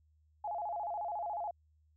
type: tone with vibrato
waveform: sine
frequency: 763 Hz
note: G5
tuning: 47 cents flat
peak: -35 dBFS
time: 0.44-1.51 s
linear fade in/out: 5 ms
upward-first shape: square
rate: 14 Hz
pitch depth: 170 cents each way
effects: added 77 Hz sine -66 dBFS peak until 1.96 s